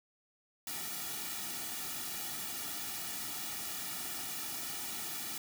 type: noise with comb filter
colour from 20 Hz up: white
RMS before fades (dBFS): -40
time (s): 0.67-5.38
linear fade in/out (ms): 2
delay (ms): 1.9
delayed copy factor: -0.85
effects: none